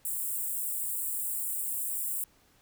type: high-pass noise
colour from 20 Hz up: white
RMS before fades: -33 dBFS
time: 0.05-2.24 s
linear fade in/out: 2 ms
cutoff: 7600 Hz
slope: 96 dB/octave
effects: pink hiss -64 dBFS RMS until 2.61 s